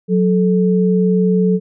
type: tone pair together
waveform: sine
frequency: 183.2 / 435.7 Hz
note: F#3 / A4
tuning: -17 / -17 cents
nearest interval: octave + minor third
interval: 1500 cents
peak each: -12 / -16 dBFS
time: 0.08-1.6 s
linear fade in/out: 50 ms
effects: none